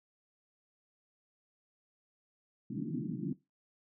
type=band-pass noise; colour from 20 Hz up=pink; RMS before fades=-37 dBFS; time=2.7-3.33 s; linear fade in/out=5 ms; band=130 to 340 Hz; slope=96 dB/octave; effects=noise-tail reverb RT60 0.2 s tail -17 dB re dry